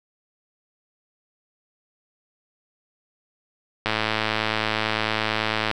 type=click train; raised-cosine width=0.3 ms; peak=-6 dBFS; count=203; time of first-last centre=3.86-5.713 s; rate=109 Hz; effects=none